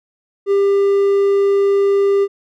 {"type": "tone", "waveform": "triangle", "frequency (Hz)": 398, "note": "G4", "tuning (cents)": 26, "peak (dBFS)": -9, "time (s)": [0.46, 2.28], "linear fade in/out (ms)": 50, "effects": []}